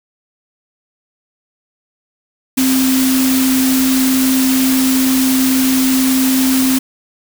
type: tone in noise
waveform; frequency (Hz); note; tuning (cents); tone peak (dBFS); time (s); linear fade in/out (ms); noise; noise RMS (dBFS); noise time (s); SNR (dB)
sine; 261.6; C4; 0; -11; 2.57-6.79; 10; white; -19; 2.57-6.79; +5
effects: none